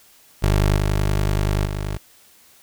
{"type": "tone with level steps", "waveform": "20% pulse", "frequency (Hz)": 50.5, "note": "G#1", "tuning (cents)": -48, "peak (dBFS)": [-10, -13, -19], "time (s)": [0.42, 1.98], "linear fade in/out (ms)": 20, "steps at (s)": [0.76, 1.65], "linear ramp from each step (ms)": 5, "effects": ["white hiss -52 dBFS RMS until 2.62 s"]}